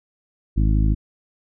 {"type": "harmonic tone", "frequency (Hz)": 52.7, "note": "G#1", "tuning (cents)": 26, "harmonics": [1, 2, 3, 4, 5, 6], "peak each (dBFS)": [-16, -22, -26, -28, -30, -32], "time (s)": [0.56, 0.95], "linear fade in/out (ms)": 20, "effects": []}